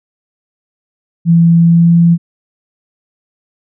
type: tone with pitch glide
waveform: sine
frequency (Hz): 168 to 169.56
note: E3 to E3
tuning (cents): +33 to +49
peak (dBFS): -4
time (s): 1.25-2.18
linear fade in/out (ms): 50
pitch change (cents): +16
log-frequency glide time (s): 1.58-1.95
effects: none